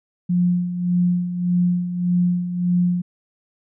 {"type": "tone with tremolo", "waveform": "sine", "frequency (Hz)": 177.4, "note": "F3", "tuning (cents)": 27, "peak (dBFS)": -14, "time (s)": [0.29, 3.02], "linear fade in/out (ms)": 10, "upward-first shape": "sine", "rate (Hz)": 1.7, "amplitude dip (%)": 65, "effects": []}